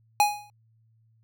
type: tone with exponential decay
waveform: square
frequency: 830 Hz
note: G#5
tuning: 1 cent flat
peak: -15 dBFS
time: 0.2-0.5 s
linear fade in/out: 1 ms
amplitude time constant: 65 ms
effects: added 112 Hz sine -60 dBFS peak until 1.23 s